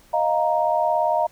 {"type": "chord", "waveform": "sine", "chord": "Eb suspended second", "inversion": "none", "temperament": "just", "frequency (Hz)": [622.3, 700, 933.4], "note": ["Eb5", "F5", "Bb5"], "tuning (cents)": [0, 4, 2], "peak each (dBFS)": -22, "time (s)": [0.13, 1.27], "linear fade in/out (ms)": 10, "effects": ["pink hiss -54 dBFS RMS until 1.31 s"]}